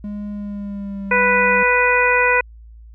triangle tone with pitch glide, 206.4 to 195.04 Hz, G#3 to G3, -10 to -8 cents, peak -23 dBFS, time 0.04-1.63 s, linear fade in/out 2 ms, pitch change -98 cents, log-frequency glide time 0.31-1.25 s
harmonic tone, 493.9 Hz, B4, in tune, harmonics 1 / 2 / 3 / 4 / 5, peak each -19 / -19 / -19 / -19 / -19 dBFS, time 1.11-2.41 s, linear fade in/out 5 ms
effects added 56 Hz sine -38 dBFS peak until 2.94 s

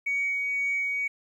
sine tone with tremolo, 2249 Hz, C#7, 24 cents sharp, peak -23 dBFS, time 0.06-1.08 s, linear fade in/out 10 ms, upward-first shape sine, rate 2 Hz, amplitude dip 25%, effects tanh soft clip ceiling -20 dBFS + 10-bit

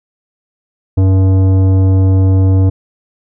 sine tone with tanh clipping, 95 Hz, F#2, 46 cents sharp, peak -8 dBFS, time 0.97-2.7 s, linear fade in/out 10 ms, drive 13 dB, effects none

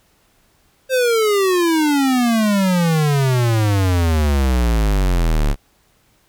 square exponential sweep, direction down, 530 to 34.65 Hz, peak -14 dBFS, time 0.89-5.56 s, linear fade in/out 50 ms, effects pink hiss -58 dBFS RMS until 6.28 s

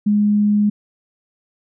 sine tone, 207.7 Hz, G#3, in tune, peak -12 dBFS, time 0.06-0.7 s, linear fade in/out 10 ms, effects none

